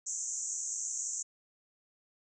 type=band-pass noise; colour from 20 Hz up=white; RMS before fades=-37 dBFS; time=0.06-1.23 s; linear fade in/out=10 ms; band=6100 to 7600 Hz; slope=96 dB/octave; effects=none